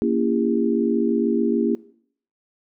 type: chord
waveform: sine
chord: A# diminished seventh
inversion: none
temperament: just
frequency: 233.1 / 279.7 / 335.6 / 402.8 Hz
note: A#3 / C#4 / E4 / G4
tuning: 0 / +16 / +31 / +47 cents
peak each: -21 / -25 / -23 / -24 dBFS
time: 0.02-1.75 s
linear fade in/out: 0 ms
effects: noise-tail reverb RT60 0.6 s tail -20 dB re dry